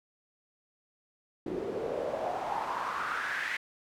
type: noise with band-pass filter sweep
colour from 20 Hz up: pink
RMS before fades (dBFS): -34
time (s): 1.46-3.57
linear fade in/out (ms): 5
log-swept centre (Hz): 340 to 2000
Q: 4.6
effects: none